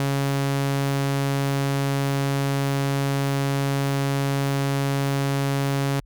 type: tone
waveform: sawtooth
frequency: 138.59 Hz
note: C#3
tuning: in tune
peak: -17 dBFS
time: 0-6 s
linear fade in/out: 2 ms
effects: added 40 Hz sine -48 dBFS peak until 6.05 s